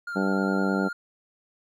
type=tone with vibrato; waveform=triangle; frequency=1400 Hz; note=F6; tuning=4 cents sharp; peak=-29 dBFS; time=0.07-0.93 s; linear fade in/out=5 ms; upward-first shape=square; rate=9.7 Hz; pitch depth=17 cents each way
type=harmonic tone; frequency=96.8 Hz; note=G2; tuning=21 cents flat; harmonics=2 / 3 / 4 / 5 / 6 / 7 / 8 / 9; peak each=-25 / -29 / -31 / -33 / -35 / -36 / -37 / -38 dBFS; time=0.15-0.89 s; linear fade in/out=20 ms
effects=none